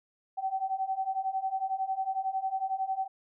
sine beating tone pair, 760 / 771 Hz, F#5 / G5, +46 / -29 cents, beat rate 11 Hz, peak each -33 / -31 dBFS, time 0.37-3.08 s, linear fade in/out 20 ms, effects none

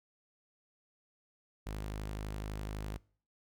sawtooth tone, 51.91 Hz, G#1, in tune, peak -34 dBFS, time 1.66-2.98 s, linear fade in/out 10 ms, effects noise-tail reverb RT60 0.5 s tail -24 dB re dry

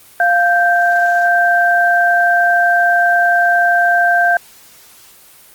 sine tone pair together, 698.5 / 1568.1 Hz, F5 / G6, 0 / 0 cents, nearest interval octave + major second, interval 1400 cents, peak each -12 dBFS, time 0.2-4.37 s, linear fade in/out 2 ms, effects white hiss -43 dBFS RMS until 5.54 s + Opus 24 kbps

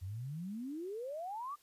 sine exponential sweep, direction up, 86.6 to 1218 Hz, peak -39 dBFS, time 0.01-1.56 s, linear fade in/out 20 ms, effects white hiss -68 dBFS RMS until 1.62 s + resampled to 32000 Hz

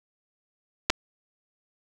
clicks, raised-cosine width 0.2 ms, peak -4 dBFS, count 2, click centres 0.899 / 0.902 s, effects none

